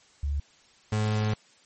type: tone pair in turn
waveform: sine / 35% pulse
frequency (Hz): 71.5 / 107.13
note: D2 / A2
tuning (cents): -46 / -46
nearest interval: perfect fifth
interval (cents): 700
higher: second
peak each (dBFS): -25 / -22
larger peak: second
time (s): 0.23-0.4 / 0.92-1.34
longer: second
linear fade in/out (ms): 5
effects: white hiss -59 dBFS RMS until 1.65 s + MP3 32 kbps